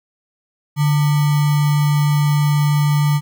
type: tone with sample-and-hold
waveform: sine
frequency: 146.83 Hz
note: D3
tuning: in tune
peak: -12 dBFS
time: 0.76-3.21 s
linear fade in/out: 50 ms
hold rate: 1050 Hz
effects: none